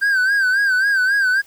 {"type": "tone with vibrato", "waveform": "triangle", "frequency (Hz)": 1568, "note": "G6", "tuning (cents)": 0, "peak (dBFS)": -12, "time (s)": [0.01, 1.42], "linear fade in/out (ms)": 20, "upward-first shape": "sine", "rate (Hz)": 3.7, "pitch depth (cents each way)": 91, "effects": ["white hiss -50 dBFS RMS until 1.46 s"]}